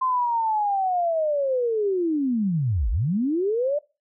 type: linear two-way sweep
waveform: sine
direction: down then up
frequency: 1046.5 to 43.05 to 603 Hz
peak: -20 dBFS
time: 0.01-3.79 s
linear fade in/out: 10 ms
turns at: 2.9 s
effects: noise-tail reverb RT60 0.3 s tail -22 dB re dry